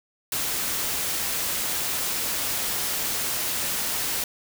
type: noise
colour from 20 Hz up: white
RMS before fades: -27 dBFS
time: 0.32-4.24 s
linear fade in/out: 2 ms
effects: none